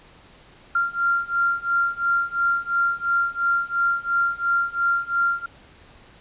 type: beating tone pair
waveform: sine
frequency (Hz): 1385 / 1387.9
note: F6 / F6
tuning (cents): -15 / -11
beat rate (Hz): 2.9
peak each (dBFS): -23 / -22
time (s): 0.75-5.46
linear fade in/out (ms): 5
effects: pink hiss -50 dBFS RMS until 6.2 s + resampled to 8000 Hz

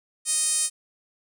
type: tone with band-pass filter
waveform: 5% pulse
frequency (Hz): 622.3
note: D#5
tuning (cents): 0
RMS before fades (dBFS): -24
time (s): 0.25-0.7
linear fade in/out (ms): 50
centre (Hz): 9500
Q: 4.7
effects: none

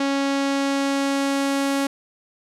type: tone with low-pass filter sweep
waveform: sawtooth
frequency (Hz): 276.5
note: C#4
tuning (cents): -4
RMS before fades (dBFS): -22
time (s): 0-1.87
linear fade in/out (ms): 5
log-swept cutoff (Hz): 5600 to 11000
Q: 0.89
effects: none

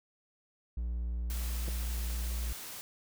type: tone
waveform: triangle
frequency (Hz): 58.9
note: A#1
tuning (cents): +19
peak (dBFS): -30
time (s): 0.77-2.53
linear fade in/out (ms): 5
type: noise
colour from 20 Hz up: white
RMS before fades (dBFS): -44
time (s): 1.3-2.81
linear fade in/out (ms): 0
type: clicks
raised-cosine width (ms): 2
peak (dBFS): -30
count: 2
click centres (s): 1.68 / 1.686
effects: none

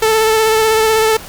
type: tone with vibrato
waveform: sawtooth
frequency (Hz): 440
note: A4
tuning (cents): 0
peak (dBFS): -6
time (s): 0.02-1.17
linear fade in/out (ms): 5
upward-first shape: sine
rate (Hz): 16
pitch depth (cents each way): 21
effects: pink hiss -32 dBFS RMS until 1.28 s

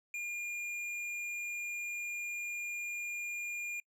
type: tone with hard clipping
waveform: sine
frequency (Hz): 2414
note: D7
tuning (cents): +47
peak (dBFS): -38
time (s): 0.14-3.8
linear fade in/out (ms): 2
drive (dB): 8
effects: noise-tail reverb RT60 0.1 s tail -26 dB re dry

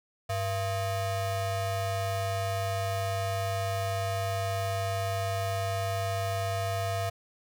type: ring-modulated tone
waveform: square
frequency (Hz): 289.8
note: D4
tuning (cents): -23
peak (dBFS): -26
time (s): 0.29-7.1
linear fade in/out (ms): 10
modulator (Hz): 390
effects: none

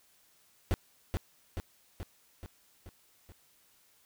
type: noise with echo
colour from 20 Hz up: brown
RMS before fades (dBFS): -27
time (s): 0.71-0.74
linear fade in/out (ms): 0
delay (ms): 430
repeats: 6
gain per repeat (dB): -4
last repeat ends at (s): 3.32
effects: white hiss -66 dBFS RMS until 4.05 s

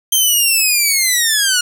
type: linear sweep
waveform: 10% pulse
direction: down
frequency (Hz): 3167 to 1419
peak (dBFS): -3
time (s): 0.12-1.61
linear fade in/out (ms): 5
effects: none

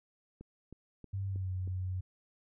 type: click train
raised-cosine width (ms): 3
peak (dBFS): -35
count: 5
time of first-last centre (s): 0.41-1.676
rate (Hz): 3.16
type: tone with pitch glide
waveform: sine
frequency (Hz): 97.6 to 92.44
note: G2 to F#2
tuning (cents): -7 to -1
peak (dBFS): -33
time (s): 1.13-2.01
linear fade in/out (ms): 10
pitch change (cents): -94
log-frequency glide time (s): 1.27-1.51
effects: none

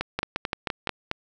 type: two click trains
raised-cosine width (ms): 0.3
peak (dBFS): -10 / -10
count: 6 / 5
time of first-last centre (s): 0.01-1.114 / 0.19-0.873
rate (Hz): 4.53 / 5.86
effects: none

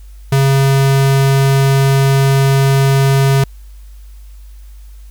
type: tone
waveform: square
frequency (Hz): 136.4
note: C#3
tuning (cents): -28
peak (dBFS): -9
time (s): 0.32-3.44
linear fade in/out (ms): 5
effects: added 50 Hz sine -32 dBFS peak until 5.1 s + white hiss -52 dBFS RMS until 5.1 s

